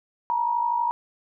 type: tone pair together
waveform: sine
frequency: 905 / 957.3 Hz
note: A5 / A#5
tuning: +48 / +46 cents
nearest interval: minor second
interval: 98 cents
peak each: -28 / -22 dBFS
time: 0.3-0.91 s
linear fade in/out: 0 ms
effects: none